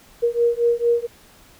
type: beating tone pair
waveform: sine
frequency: 470 / 474.4 Hz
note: A#4 / A#4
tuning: +14 / +30 cents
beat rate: 4.4 Hz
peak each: -19 dBFS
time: 0.22-1.07 s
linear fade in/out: 20 ms
effects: pink hiss -50 dBFS RMS until 1.59 s